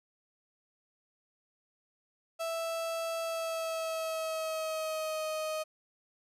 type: tone with pitch glide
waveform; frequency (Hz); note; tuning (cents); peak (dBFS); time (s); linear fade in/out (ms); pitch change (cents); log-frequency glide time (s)
35% pulse; 659.3 to 624.8; E5 to D#5; 0 to +7; -31; 2.39-5.64; 20; -93; 3.23-5.26
effects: resampled to 32000 Hz + 12-bit